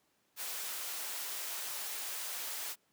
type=high-pass noise; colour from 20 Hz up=white; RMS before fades=-40 dBFS; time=0.36-2.76 s; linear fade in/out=50 ms; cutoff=510 Hz; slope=12 dB/octave; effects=pink hiss -74 dBFS RMS until 2.92 s + high-pass 150 Hz 12 dB/octave